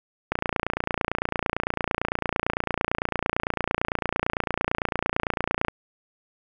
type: click train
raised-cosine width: 0.5 ms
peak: -8 dBFS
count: 156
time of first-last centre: 0.32-5.683 s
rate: 28.9 Hz
effects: none